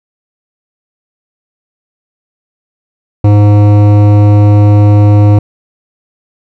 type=tone with hard clipping; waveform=triangle; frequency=103.5 Hz; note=G#2; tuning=5 cents flat; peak=-4 dBFS; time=3.24-5.39 s; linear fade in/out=5 ms; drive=18 dB; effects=none